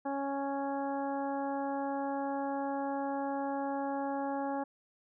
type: harmonic tone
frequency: 277.2 Hz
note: C#4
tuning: in tune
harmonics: 1 / 2 / 3 / 4 / 5 / 6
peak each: -36 / -38 / -36 / -46 / -50 / -50 dBFS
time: 0.05-4.64 s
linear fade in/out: 10 ms
effects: none